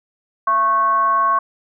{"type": "tone with frequency modulation", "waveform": "sine", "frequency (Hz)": 1100, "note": "C#6", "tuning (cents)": -14, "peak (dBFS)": -13, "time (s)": [0.47, 1.39], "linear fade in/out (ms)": 5, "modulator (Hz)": 427, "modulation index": 0.42, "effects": []}